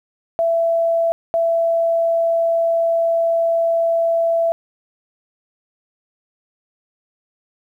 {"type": "tone pair in turn", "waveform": "sine", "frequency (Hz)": [667, 667], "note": ["E5", "E5"], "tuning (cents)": [20, 20], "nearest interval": "unison", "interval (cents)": 0, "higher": "neither", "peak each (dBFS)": -14, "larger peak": "neither", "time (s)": [[0.39, 1.12], [1.34, 4.52]], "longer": "second", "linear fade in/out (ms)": 0, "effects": ["9-bit"]}